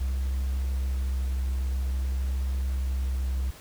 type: tone with vibrato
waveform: triangle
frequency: 65.41 Hz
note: C2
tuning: in tune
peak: -22 dBFS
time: 0-3.51 s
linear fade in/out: 10 ms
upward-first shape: sine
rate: 0.51 Hz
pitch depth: 9 cents each way
effects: tanh soft clip ceiling -20 dBFS + pink hiss -48 dBFS RMS until 3.6 s